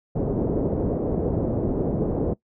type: low-pass noise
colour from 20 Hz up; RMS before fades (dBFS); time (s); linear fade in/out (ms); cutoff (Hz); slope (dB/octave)
white; -24; 0.15-2.34; 10; 490; 24
effects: noise-tail reverb RT60 0.1 s tail -20 dB re dry